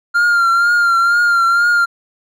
triangle tone with vibrato, 1394 Hz, F6, 4 cents flat, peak -8 dBFS, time 0.14-1.86 s, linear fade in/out 20 ms, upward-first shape triangle, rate 2.1 Hz, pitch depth 46 cents each way, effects none

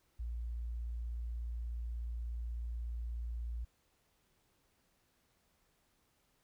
sine tone, 58.27 Hz, A#1, in tune, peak -37 dBFS, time 0.19-3.65 s, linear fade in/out 10 ms, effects pink hiss -75 dBFS RMS until 6.43 s

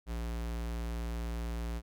square tone, 57.8 Hz, A#1, 14 cents flat, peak -35 dBFS, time 0.06-1.82 s, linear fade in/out 50 ms, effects none

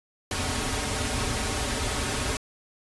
pink noise with comb filter, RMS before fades -28 dBFS, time 0.31-2.37 s, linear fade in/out 2 ms, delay 5.9 ms, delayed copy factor -0.85, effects resampled to 24000 Hz

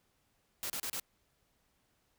white noise bursts, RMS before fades -38 dBFS, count 4, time 0.63-0.998 s, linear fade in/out 0 ms, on 68 ms, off 32 ms, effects pink hiss -75 dBFS RMS until 2.18 s

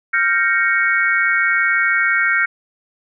sine chord, G half-diminished seventh, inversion third, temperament equal with one note detuned, 1387.3 / 1568 / 1864.7 / 2217 Hz, F6 / G6 / Bb6 / Db7, -12 / 0 / 0 / 0 cents, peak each -19 dBFS, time 0.13-2.46 s, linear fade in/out 10 ms, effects none

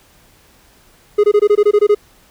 triangle tone bursts, 415.3 Hz, G#4, in tune, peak -5 dBFS, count 10, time 1.18-1.949 s, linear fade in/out 10 ms, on 58 ms, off 21 ms, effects pink hiss -50 dBFS RMS until 2.3 s

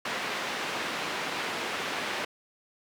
white band-pass noise, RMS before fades -33 dBFS, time 0.05-2.25 s, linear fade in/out 5 ms, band 210 to 2500 Hz, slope 12 dB/octave, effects none

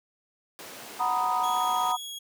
pink noise, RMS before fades -41 dBFS, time 0.59-1.92 s, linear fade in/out 0 ms
sine chord, B major seventh, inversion second, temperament equal, 740 / 932.3 / 987.8 / 1244.5 Hz, F#5 / A#5 / B5 / D#6, 0 / 0 / 0 / 0 cents, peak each -29 dBFS, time 0.99-1.97 s, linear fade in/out 20 ms
sawtooth tone with vibrato, 3323 Hz, G#7, in tune, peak -33 dBFS, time 1.43-2.19 s, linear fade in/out 10 ms, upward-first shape sine, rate 2.3 Hz, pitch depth 9 cents each way
effects high-pass 300 Hz 12 dB/octave

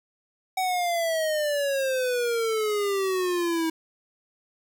square exponential sweep, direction down, 758 to 321 Hz, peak -24 dBFS, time 0.57-3.7 s, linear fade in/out 5 ms, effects 10-bit

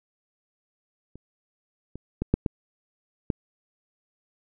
clicks, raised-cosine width 3 ms, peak -30 / -24 / -13 / -6 / -11 / -11 dBFS, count 6, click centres 1.156 / 1.956 / 2.22 / 2.34 / 2.462 / 3.302 s, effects none

